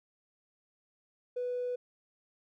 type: tone with tanh clipping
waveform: triangle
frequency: 493.9 Hz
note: B4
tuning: in tune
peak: -31 dBFS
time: 1.36-1.76 s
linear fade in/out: 10 ms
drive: 1 dB
effects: none